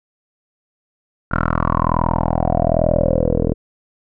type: tone with low-pass filter sweep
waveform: 10% pulse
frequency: 41.2 Hz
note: E1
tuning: in tune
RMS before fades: -17 dBFS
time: 1.31-3.54 s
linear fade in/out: 10 ms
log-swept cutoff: 1400 to 430 Hz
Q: 8.1
effects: none